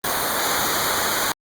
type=noise with comb filter; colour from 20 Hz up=pink; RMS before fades=-22 dBFS; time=0.04-1.32 s; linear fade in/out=2 ms; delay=0.37 ms; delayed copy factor=-0.95; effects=Opus 32 kbps